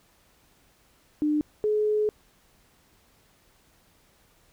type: tone pair in turn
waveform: sine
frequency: 300.1 / 424.4 Hz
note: D4 / G#4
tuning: +38 / +38 cents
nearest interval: tritone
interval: 600 cents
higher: second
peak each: -21 dBFS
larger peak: neither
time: 1.22-1.41 / 1.64-2.09 s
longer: second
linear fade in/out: 0 ms
effects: pink hiss -62 dBFS RMS until 4.52 s